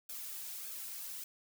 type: noise with flanger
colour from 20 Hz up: blue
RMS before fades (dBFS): -44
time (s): 0.09-1.24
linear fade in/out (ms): 5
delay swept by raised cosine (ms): 1 to 2.9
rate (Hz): 1.7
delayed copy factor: -0.6
effects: none